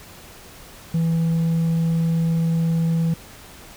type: tone with hard clipping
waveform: triangle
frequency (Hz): 164.81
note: E3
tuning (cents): 0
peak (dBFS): -16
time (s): 0.94-3.14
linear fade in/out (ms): 5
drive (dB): 1
effects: pink hiss -43 dBFS RMS until 3.76 s